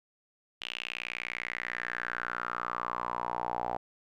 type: tone with band-pass filter sweep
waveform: sawtooth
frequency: 60.1 Hz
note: B1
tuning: 46 cents flat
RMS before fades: -36 dBFS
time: 0.61-3.77 s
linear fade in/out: 5 ms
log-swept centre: 3000 to 770 Hz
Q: 5.5
effects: none